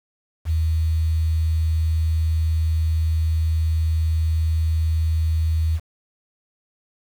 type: tone with quantisation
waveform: sine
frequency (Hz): 80.2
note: E2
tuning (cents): -47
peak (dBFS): -17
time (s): 0.45-5.8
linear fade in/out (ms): 50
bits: 7
effects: none